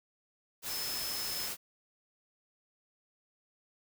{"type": "tone in noise", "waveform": "sine", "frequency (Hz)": 5200, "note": "E8", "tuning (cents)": -24, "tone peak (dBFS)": -38, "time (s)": [0.67, 1.5], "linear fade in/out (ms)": 50, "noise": "white", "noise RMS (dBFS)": -38, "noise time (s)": [0.62, 1.57], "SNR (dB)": -3, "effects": []}